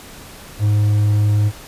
triangle tone, 104.5 Hz, G#2, 11 cents sharp, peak -10 dBFS, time 0.59-1.52 s, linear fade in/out 50 ms, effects pink hiss -38 dBFS RMS until 1.67 s + resampled to 32000 Hz

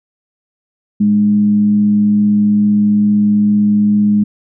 sine tone with frequency modulation, 207.7 Hz, G#3, in tune, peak -8 dBFS, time 1-4.24 s, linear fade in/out 10 ms, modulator 97.7 Hz, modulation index 0.22, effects none

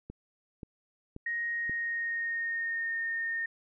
click train, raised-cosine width 3 ms, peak -28 dBFS, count 4, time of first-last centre 0.1-1.696 s, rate 1.88 Hz
sine tone with pitch glide, 1873 to 1833.4 Hz, A#6 to A#6, +8 to -29 cents, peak -30 dBFS, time 1.26-3.46 s, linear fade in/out 5 ms, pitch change -37 cents, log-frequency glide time 1.51-2.97 s
effects none

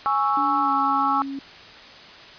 sine chord, C# minor, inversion second, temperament equal, 830.6 / 1108.7 / 1318.5 Hz, G#5 / C#6 / E6, 0 / 0 / 0 cents, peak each -23 dBFS, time 0.06-1.22 s, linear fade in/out 0 ms
sine tone with pitch glide, 287.8 to 274.6 Hz, D4 to C#4, -35 to -16 cents, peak -28 dBFS, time 0.37-1.39 s, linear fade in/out 2 ms, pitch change -81 cents, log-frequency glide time 0.61-0.72 s
effects white hiss -43 dBFS RMS until 2.38 s + resampled to 11025 Hz

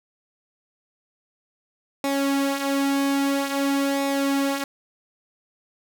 sawtooth tone with flanger, 277.2 Hz, C#4, in tune, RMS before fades -23 dBFS, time 2.04-4.64 s, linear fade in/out 2 ms, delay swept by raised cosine 0.65 to 5.75 ms, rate 0.5 Hz, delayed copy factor -0.55, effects none

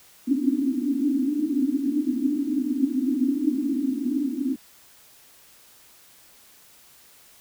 white band-pass noise, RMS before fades -24 dBFS, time 0.27-4.56 s, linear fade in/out 10 ms, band 250 to 300 Hz, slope 96 dB/octave, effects white hiss -53 dBFS RMS until 7.4 s

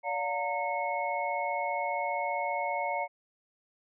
sine tone cluster, 576 / 711 / 915 / 2185 Hz, D5 / F5 / A#5 / C#7, -34 / +31 / -32 / -26 cents, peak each -35 / -34 / -33 / -36 dBFS, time 0.03-3.08 s, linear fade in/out 50 ms, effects none

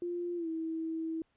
sine tone with pitch glide, 349.2 to 323.9 Hz, F4 to E4, 0 to -30 cents, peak -33 dBFS, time 0.02-1.22 s, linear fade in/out 2 ms, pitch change -130 cents, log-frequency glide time 0.36-0.48 s, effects pink hiss -75 dBFS RMS until 1.36 s + resampled to 8000 Hz

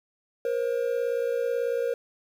triangle tone pair together, 474.8 / 533 Hz, A#4 / C5, +32 / +32 cents, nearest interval major second, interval 200 cents, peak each -24 / -27 dBFS, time 0.45-1.94 s, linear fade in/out 2 ms, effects 9-bit

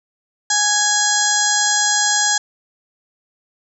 harmonic tone, 830.6 Hz, G#5, in tune, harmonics 1 / 2 / 4 / 5 / 6 / 7 / 8 / 9, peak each -23 / -20 / -25 / -26 / -25 / -26 / -20 / -21 dBFS, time 0.5-2.38 s, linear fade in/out 5 ms, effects none

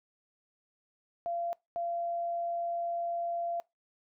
sine tone bursts at uneven times, 686 Hz, F5, 31 cents flat, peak -31 dBFS, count 2, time 1.26-1.53 / 1.76-3.6 s, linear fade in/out 0 ms, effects noise-tail reverb RT60 0.2 s tail -23 dB re dry

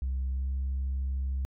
sine tone with pitch glide, 65.41 to 66.63 Hz, C2 to C2, 0 to +32 cents, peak -26 dBFS, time 0.02-1.45 s, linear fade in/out 0 ms, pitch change +32 cents, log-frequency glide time 0.32-0.47 s, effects tanh soft clip ceiling -26 dBFS

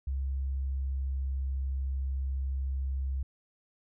sine tone with pitch glide, 67.3 to 66.87 Hz, C2 to C2, +49 to +38 cents, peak -29 dBFS, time 0.07-3.23 s, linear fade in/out 5 ms, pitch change -11 cents, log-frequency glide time 0.34-1.25 s, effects none

